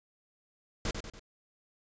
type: noise with echo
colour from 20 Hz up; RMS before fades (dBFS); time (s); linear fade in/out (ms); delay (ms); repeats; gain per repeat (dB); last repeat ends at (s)
pink; -32; 0.85-0.91; 2; 95; 3; -6; 1.195
effects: resampled to 16000 Hz